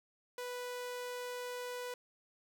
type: tone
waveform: sawtooth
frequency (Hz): 493.4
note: B4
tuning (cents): -2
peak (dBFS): -36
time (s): 0.38-1.94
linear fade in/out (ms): 2
effects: none